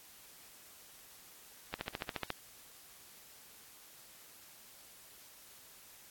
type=click train; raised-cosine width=0.3 ms; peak=-20 dBFS; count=9; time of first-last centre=1.74-2.303 s; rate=14.2 Hz; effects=white hiss -57 dBFS RMS until 6.1 s + AAC 64 kbps